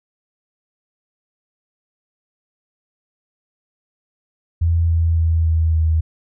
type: tone with pitch steps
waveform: sine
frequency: 83.7 / 82.74 / 81.79 / 80.85 / 79.92 Hz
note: E2 / E2 / E2 / E2 / D#2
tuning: +27 / +7 / -13 / -33 / +47 cents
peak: -13 dBFS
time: 4.61-6.01 s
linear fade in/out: 10 ms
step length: 280 ms
effects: none